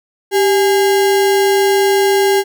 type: tone with sample-and-hold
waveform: sine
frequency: 392 Hz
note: G4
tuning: in tune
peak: -9 dBFS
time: 0.31-2.44 s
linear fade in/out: 50 ms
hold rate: 1225 Hz
effects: none